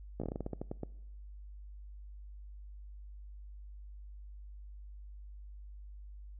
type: slowing click train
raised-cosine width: 2 ms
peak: -24 dBFS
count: 13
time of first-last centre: 0.2-0.833 s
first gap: 16 ms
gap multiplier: 1.2
effects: noise-tail reverb RT60 0.9 s tail -22 dB re dry + added 50 Hz sine -46 dBFS peak until 6.39 s